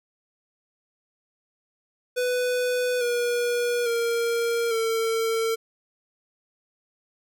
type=tone with pitch steps; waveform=square; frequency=496.9 / 481.4 / 466.3 / 451.7 Hz; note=B4 / B4 / A#4 / A4; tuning=+11 / -44 / +1 / +45 cents; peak=-23 dBFS; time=2.16-5.56 s; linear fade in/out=20 ms; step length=850 ms; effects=none